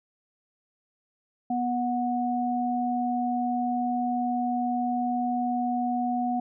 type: tone pair together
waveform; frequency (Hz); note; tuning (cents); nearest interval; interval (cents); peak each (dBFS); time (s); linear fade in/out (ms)
sine; 244.6 / 733; B3 / F#5; -16 / -16; octave + perfect fifth; 1900; -27; 1.5-6.4; 5
effects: none